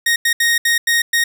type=tone bursts at uneven times; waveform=sawtooth; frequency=1864.7 Hz; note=A#6; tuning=in tune; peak=-9 dBFS; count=6; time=0.06-0.16 / 0.25-0.33 / 0.4-0.58 / 0.65-0.78 / 0.87-1.02 / 1.13-1.24 s; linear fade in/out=5 ms; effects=none